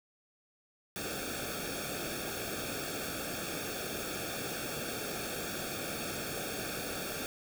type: noise with comb filter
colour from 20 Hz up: pink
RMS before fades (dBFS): -38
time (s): 0.96-7.26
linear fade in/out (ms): 0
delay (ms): 1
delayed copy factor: -0.9
effects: none